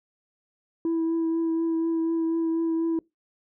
sine tone with vibrato, 328.6 Hz, E4, 5 cents flat, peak -20 dBFS, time 0.85-2.99 s, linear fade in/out 2 ms, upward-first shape triangle, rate 4.1 Hz, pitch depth 18 cents each way, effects noise-tail reverb RT60 0.2 s tail -25 dB re dry + tanh soft clip ceiling -21 dBFS

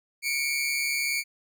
sawtooth tone pair together, 2208 / 2349 Hz, C#7 / D7, -7 / 0 cents, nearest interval minor second, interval 107 cents, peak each -25 dBFS, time 0.22-1.24 s, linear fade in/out 50 ms, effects none

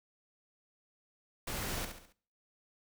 pink noise with echo, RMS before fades -38 dBFS, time 1.47-1.85 s, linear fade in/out 5 ms, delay 69 ms, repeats 4, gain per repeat -7 dB, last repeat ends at 2.126 s, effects noise-tail reverb RT60 0.5 s tail -21 dB re dry

